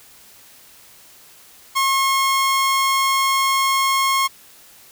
sawtooth tone, 1080 Hz, C#6, 45 cents flat, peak -12 dBFS, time 1.75-4.28 s, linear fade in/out 20 ms, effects white hiss -47 dBFS RMS until 4.91 s

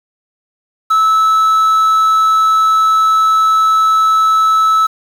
triangle tone with quantisation, 1305 Hz, E6, 18 cents flat, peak -6 dBFS, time 0.9-4.87 s, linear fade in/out 10 ms, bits 6, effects none

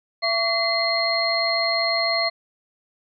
sine tone cluster, 673 / 1133 / 2053 / 4241 Hz, E5 / C#6 / C7 / C8, +36 / +37 / -33 / +23 cents, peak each -24 / -29 / -25 / -23 dBFS, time 0.22-2.3 s, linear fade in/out 20 ms, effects none

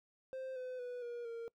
triangle tone with pitch steps, 523.3 / 507.5 / 492.2 / 477.4 / 463 Hz, C5 / B4 / B4 / A#4 / A#4, 0 / +47 / -6 / +41 / -12 cents, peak -39 dBFS, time 0.33-1.48 s, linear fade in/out 0 ms, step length 230 ms, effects noise-tail reverb RT60 0.1 s tail -23 dB re dry

